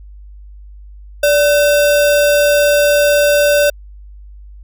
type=tone with sample-and-hold; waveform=sine; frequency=582 Hz; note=D5; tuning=16 cents flat; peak=-8 dBFS; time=1.23-3.7 s; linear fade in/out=5 ms; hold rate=2100 Hz; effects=added 50 Hz sine -33 dBFS peak until 4.63 s